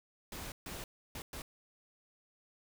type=noise bursts at uneven times; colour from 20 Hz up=pink; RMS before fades=-44 dBFS; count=4; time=0.32-0.52 / 0.66-0.84 / 1.15-1.22 / 1.33-1.42 s; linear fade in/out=2 ms; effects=none